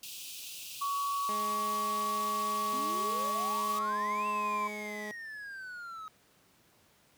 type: high-pass noise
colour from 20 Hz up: pink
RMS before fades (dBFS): -44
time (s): 0.03-3.79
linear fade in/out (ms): 2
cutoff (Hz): 2500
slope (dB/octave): 96
type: tone with pitch glide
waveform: sine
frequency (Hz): 1126 to 1038.5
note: C#6 to C6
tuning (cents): +27 to -13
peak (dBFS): -30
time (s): 0.81-4.68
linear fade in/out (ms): 10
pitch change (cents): -140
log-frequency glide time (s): 3.76-3.94
type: tone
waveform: 15% pulse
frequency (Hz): 210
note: G#3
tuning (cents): +19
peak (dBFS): -33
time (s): 1.29-5.11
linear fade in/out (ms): 0
type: exponential two-way sweep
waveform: triangle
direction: up then down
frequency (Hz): 246.9 to 2700 to 1266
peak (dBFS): -39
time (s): 2.73-6.08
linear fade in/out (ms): 0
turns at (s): 4.27
effects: pink hiss -65 dBFS RMS until 7.17 s + high-pass 100 Hz 12 dB/octave